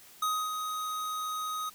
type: tone with ADSR envelope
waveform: square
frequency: 1255 Hz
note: D#6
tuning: 15 cents sharp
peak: -27 dBFS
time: 0.22-1.7 s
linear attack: 6 ms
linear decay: 270 ms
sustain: -6 dB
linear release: 14 ms
effects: white hiss -54 dBFS RMS until 1.74 s